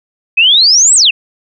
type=exponential two-way sweep; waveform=sine; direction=up then down; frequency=2489 to 8320 to 2489 Hz; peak=-4 dBFS; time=0.37-1.11 s; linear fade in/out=10 ms; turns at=0.95 s; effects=none